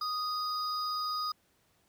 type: tone pair together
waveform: triangle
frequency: 1244.5 / 4939 Hz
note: D#6 / D#8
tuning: 0 / -14 cents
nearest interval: 2 octaves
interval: 2386 cents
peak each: -31 / -35 dBFS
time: 0.01-1.32 s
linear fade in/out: 5 ms
effects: pink hiss -70 dBFS RMS until 1.88 s + high-pass 60 Hz 12 dB/octave